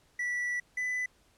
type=tone pair in turn; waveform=triangle; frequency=1957 / 1998.1 Hz; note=B6 / B6; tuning=-16 / +20 cents; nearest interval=unison; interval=36 cents; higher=second; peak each=-28 dBFS; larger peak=neither; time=0.19-0.6 / 0.77-1.06 s; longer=first; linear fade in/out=5 ms; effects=pink hiss -66 dBFS RMS until 1.37 s + low-pass 11000 Hz 12 dB/octave